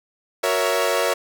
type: chord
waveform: sawtooth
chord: F# dominant seventh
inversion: none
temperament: equal with one note detuned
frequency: 370 / 466.2 / 558.2 / 659.3 Hz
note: F#4 / A#4 / C#5 / E5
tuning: 0 / 0 / +12 / 0 cents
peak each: -24 / -20 / -19 / -20 dBFS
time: 0.43-1.14 s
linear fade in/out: 10 ms
effects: none